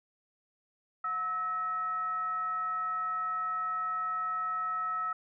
sine tone with frequency modulation, 1300 Hz, E6, 24 cents flat, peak -30 dBFS, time 1.04-5.13 s, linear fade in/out 5 ms, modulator 575 Hz, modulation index 0.34, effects none

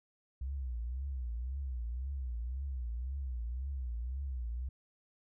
sine tone with vibrato, 63.1 Hz, B1, 38 cents sharp, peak -35 dBFS, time 0.41-4.69 s, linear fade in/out 5 ms, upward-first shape triangle, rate 1.9 Hz, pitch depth 190 cents each way, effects none

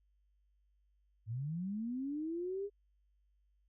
sine linear sweep, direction up, 103.6 to 412.5 Hz, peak -36 dBFS, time 1.26-2.7 s, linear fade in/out 50 ms, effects added 50 Hz sine -70 dBFS peak until 3.68 s

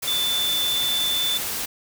sine tone in noise, 3520 Hz, A7, in tune, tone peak -21 dBFS, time 0.07-1.38 s, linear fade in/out 10 ms, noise white, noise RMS -28 dBFS, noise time 0.02-1.66 s, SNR +4 dB, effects none

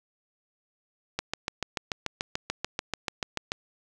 click train, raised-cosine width 0.2 ms, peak -11 dBFS, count 17, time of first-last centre 1.19-3.519 s, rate 6.87 Hz, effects none

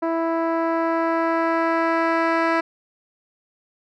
10% pulse tone with low-pass filter sweep, 329.6 Hz, E4, in tune, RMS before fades -21 dBFS, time 0.02-2.61 s, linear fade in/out 10 ms, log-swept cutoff 810 to 2400 Hz, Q 0.75, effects none

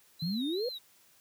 triangle tone with vibrato, 3944 Hz, B7, 3 cents flat, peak -37 dBFS, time 0.19-0.79 s, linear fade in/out 20 ms, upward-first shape sine, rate 2.7 Hz, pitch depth 130 cents each way
sine exponential sweep, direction up, 155.56 to 520 Hz, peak -30 dBFS, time 0.22-0.69 s, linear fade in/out 5 ms
effects white hiss -63 dBFS RMS until 1.2 s + high-pass 60 Hz 12 dB/octave

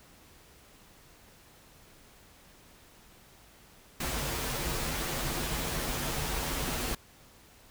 pink noise with comb filter, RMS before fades -33 dBFS, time 4-6.95 s, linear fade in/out 5 ms, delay 10 ms, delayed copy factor -0.55, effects pink hiss -57 dBFS RMS until 7.7 s

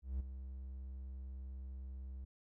triangle tone with ADSR envelope, 65.41 Hz, C2, in tune, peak -32 dBFS, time 0.02-2.25 s, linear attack 180 ms, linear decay 12 ms, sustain -10 dB, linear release 10 ms, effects none

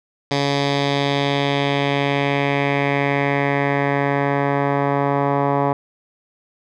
10% pulse tone with low-pass filter sweep, 141 Hz, C#3, 30 cents sharp, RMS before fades -19 dBFS, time 0.31-5.73 s, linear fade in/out 2 ms, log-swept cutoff 4600 to 1100 Hz, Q 2.3, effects none

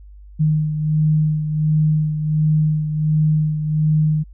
sine beating tone pair, 153.8 / 155.2 Hz, D#3 / D#3, -20 / -4 cents, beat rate 1.4 Hz, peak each -15 / -23 dBFS, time 0.39-4.24 s, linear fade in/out 20 ms, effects added 50 Hz sine -38 dBFS peak until 4.33 s

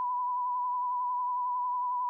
sine tone with vibrato, 990 Hz, B5, 4 cents sharp, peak -28 dBFS, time 0-2.09 s, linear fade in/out 0 ms, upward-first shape triangle, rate 11 Hz, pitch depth 35 cents each way, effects none

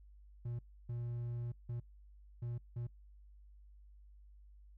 triangle tone bursts at uneven times, 119.3 Hz, A#2, 41 cents sharp, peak -36 dBFS, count 5, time 0.45-0.59 / 0.89-1.52 / 1.69-1.8 / 2.42-2.58 / 2.76-2.87 s, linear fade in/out 5 ms, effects noise-tail reverb RT60 0.2 s tail -26 dB re dry + added 50 Hz sine -56 dBFS peak until 4.77 s

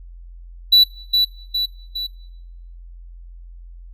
triangle tone with echo, 3951 Hz, B7, in tune, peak -6 dBFS, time 0.72-0.84 s, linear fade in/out 10 ms, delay 410 ms, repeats 3, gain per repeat -5 dB, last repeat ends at 2.07 s, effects noise-tail reverb RT60 0.8 s tail -22 dB re dry + added 43 Hz sine -36 dBFS peak until 3.93 s

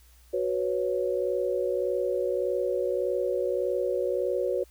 sine chord, F# suspended fourth, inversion none, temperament just, 370 / 493.3 / 555 Hz, F#4 / B4 / C#5, 0 / -2 / +2 cents, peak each -29 dBFS, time 0.33-4.64 s, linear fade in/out 10 ms, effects added 60 Hz sine -54 dBFS peak until 4.7 s + white hiss -61 dBFS RMS until 4.7 s

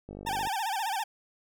click train, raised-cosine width 2 ms, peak -28 dBFS, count 20, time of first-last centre 0.09-0.472 s, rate 49.8 Hz
40% pulse tone with vibrato, 837 Hz, G#5, 13 cents sharp, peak -28 dBFS, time 0.26-1.04 s, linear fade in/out 10 ms, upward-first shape sine, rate 15 Hz, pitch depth 170 cents each way
effects none

